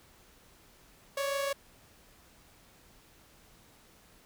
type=tone pair together; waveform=sawtooth; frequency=554.4 / 580.5 Hz; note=C#5 / D5; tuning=0 / -20 cents; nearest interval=minor second; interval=80 cents; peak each=-27 / -35 dBFS; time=1.17-1.53 s; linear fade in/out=5 ms; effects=pink hiss -60 dBFS RMS until 4.25 s